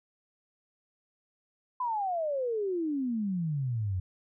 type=exponential sweep; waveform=sine; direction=down; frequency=1024 to 88.6 Hz; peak=-28 dBFS; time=1.8-4 s; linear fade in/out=5 ms; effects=none